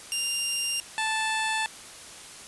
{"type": "tone pair in turn", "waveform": "15% pulse", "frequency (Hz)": [2794, 878.5], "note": ["F7", "A5"], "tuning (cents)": [0, -3], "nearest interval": "octave + minor sixth", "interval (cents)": 2003, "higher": "first", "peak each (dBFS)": -19, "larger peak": "neither", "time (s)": [[0.12, 0.8], [0.98, 1.66]], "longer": "neither", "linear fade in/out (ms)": 0, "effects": ["white hiss -44 dBFS RMS until 2.47 s", "resampled to 24000 Hz"]}